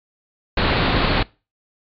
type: low-pass noise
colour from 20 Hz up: pink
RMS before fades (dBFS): -18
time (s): 0.57-1.23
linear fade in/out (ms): 5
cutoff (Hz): 4500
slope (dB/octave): 96
effects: noise-tail reverb RT60 0.3 s tail -23 dB re dry + MP3 96 kbps